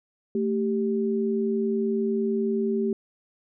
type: tone pair together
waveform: sine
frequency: 222.1 / 391.3 Hz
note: A3 / G4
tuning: +16 / -3 cents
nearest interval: minor seventh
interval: 981 cents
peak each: -25 dBFS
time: 0.35-2.93 s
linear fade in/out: 2 ms
effects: none